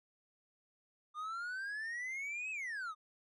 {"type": "exponential two-way sweep", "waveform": "triangle", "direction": "up then down", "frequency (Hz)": [1203, 2603, 1203], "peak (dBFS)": -37, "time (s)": [1.14, 2.95], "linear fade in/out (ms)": 50, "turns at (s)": 2.51, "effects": ["resampled to 24000 Hz"]}